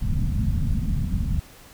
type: low-pass noise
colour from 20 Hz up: pink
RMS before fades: -23 dBFS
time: 0.01-1.4 s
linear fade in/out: 10 ms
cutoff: 230 Hz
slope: 48 dB/octave
effects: pink hiss -48 dBFS RMS until 1.73 s